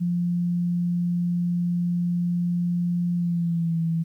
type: tone with pitch glide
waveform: sine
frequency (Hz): 174.61 to 164.81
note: F3 to E3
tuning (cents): 0 to 0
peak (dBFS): -21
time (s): 0-4.04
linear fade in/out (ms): 20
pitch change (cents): -100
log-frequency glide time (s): 3.15-3.79
effects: 10-bit